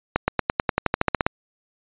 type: accelerating click train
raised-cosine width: 0.5 ms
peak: -3 dBFS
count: 14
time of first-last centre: 0.16-1.265 s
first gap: 120 ms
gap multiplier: 0.94
effects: resampled to 8000 Hz